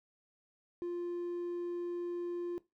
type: tone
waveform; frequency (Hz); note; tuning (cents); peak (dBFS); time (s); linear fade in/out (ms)
triangle; 349.2; F4; 0; -32; 0.82-2.58; 0
effects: noise-tail reverb RT60 0.2 s tail -19 dB re dry + tanh soft clip ceiling -30 dBFS